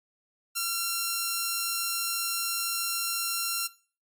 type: tone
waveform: 5% pulse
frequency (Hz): 1367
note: F6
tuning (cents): -37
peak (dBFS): -16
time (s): 0.55-3.68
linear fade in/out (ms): 20
effects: noise-tail reverb RT60 0.4 s tail -19 dB re dry + AAC 64 kbps